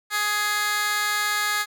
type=tone with high-pass filter; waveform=15% pulse; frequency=417.3 Hz; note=G#4; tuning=8 cents sharp; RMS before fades=-24 dBFS; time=0.1-1.66 s; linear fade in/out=50 ms; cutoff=1700 Hz; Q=1.2; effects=none